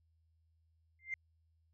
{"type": "tone with exponential growth", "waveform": "sine", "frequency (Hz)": 2093, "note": "C7", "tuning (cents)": 0, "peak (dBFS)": -32, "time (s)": [0.99, 1.14], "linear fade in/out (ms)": 2, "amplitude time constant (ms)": 31, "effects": ["tanh soft clip ceiling -29 dBFS", "added 81 Hz sine -70 dBFS peak until 1.73 s"]}